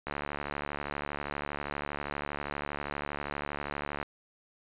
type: click train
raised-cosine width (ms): 0.5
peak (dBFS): -19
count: 288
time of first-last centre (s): 0.07-4.029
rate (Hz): 72.5
effects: resampled to 8000 Hz